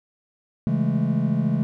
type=chord; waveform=triangle; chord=A major seventh; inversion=first; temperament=just; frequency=137.5 / 165 / 206.2 / 220 Hz; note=C#3 / E3 / G#3 / A3; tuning=-14 / +2 / -12 / 0 cents; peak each=-23 dBFS; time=0.67-1.63 s; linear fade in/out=0 ms; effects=none